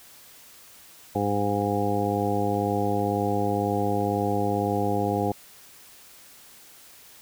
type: harmonic tone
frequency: 102 Hz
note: G#2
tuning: 31 cents flat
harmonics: 1 / 2 / 3 / 4 / 5 / 7 / 8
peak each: -30 / -30 / -30 / -30 / -30 / -30 / -30 dBFS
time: 1.15-5.32 s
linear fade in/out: 5 ms
type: clicks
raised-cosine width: 0.2 ms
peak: -35 dBFS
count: 6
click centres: 1.62 / 2.544 / 2.996 / 3.286 / 3.801 / 4.008 s
effects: white hiss -50 dBFS RMS until 7.21 s